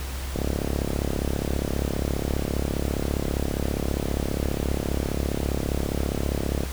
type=click train; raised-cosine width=2 ms; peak=-12 dBFS; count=220; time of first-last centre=0.36-6.635 s; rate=34.9 Hz; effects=added 66 Hz sine -29 dBFS peak until 6.72 s + pink hiss -37 dBFS RMS until 6.72 s